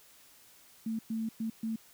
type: tone bursts at uneven times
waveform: sine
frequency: 223.2 Hz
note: A3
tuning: 25 cents sharp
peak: -31 dBFS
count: 4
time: 0.86-0.99 / 1.1-1.29 / 1.4-1.5 / 1.63-1.76 s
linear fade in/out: 5 ms
effects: white hiss -59 dBFS RMS until 1.93 s